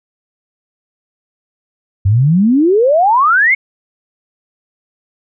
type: exponential sweep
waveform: sine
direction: up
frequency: 92.5 to 2232 Hz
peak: -7 dBFS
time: 2.05-3.55 s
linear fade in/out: 10 ms
effects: none